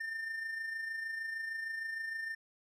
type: tone with amplitude modulation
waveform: triangle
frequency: 1800 Hz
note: A6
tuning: 39 cents sharp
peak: -33 dBFS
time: 0-2.35 s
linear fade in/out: 10 ms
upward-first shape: sine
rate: 26.5 Hz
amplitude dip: 45%
effects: none